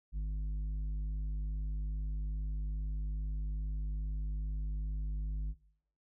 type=tone with tanh clipping; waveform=triangle; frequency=51.2 Hz; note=G#1; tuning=24 cents flat; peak=-34 dBFS; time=0.12-5.55 s; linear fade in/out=50 ms; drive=11 dB; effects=noise-tail reverb RT60 0.7 s tail -21 dB re dry